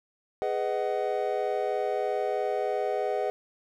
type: chord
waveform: triangle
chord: G# minor seventh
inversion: none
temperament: just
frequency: 415.3 / 498.4 / 623 / 747.5 Hz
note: G#4 / B4 / D#5 / F#5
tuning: 0 / +16 / +2 / +17 cents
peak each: -29 / -30 / -30 / -30 dBFS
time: 0.42-3.3 s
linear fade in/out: 0 ms
effects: none